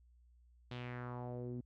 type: tone with low-pass filter sweep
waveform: sawtooth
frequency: 123 Hz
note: B2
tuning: 7 cents flat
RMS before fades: -44 dBFS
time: 0.71-1.61 s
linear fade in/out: 5 ms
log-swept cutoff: 3700 to 270 Hz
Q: 2.7
effects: added 60 Hz sine -63 dBFS peak until 1.65 s